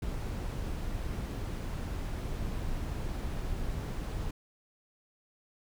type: noise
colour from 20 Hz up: brown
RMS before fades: -35 dBFS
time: 0.02-4.31 s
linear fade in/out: 5 ms
effects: none